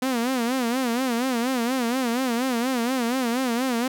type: tone with vibrato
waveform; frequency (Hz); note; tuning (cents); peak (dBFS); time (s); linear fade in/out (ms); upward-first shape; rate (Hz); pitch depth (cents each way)
sawtooth; 247; B3; 0; -18; 0.02-3.88; 5; sine; 4.2; 130
effects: none